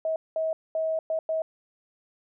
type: tone bursts at uneven times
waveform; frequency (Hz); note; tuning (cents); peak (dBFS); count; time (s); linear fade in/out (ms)
sine; 640; D#5; +49; -24; 5; 0.05-0.16 / 0.36-0.53 / 0.75-0.99 / 1.1-1.19 / 1.29-1.42; 2
effects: none